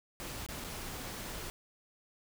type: noise with dropouts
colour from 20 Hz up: pink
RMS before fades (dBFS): -42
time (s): 0.2-1.5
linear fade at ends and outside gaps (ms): 0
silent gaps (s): 0.464-0.487 / 0.641-0.646
effects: none